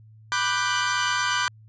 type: chord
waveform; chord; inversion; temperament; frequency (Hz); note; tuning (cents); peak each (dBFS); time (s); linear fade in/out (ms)
sawtooth; G major seventh; first; equal with one note detuned; 987.8 / 1182.1 / 1480 / 1568; B5 / D6 / F#6 / G6; 0 / +11 / 0 / 0; -24; 0.32-1.48; 0
effects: added 109 Hz sine -47 dBFS peak until 1.68 s + resampled to 16000 Hz